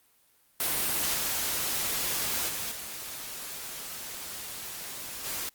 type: noise with level steps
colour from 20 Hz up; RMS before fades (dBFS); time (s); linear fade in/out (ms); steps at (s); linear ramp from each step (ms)
white; -28 / -30 / -34 / -39 / -34; 0.6-5.49; 2; 1.14 / 2.48 / 2.71 / 5.24; 10
effects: white hiss -65 dBFS RMS until 5.54 s + Opus 32 kbps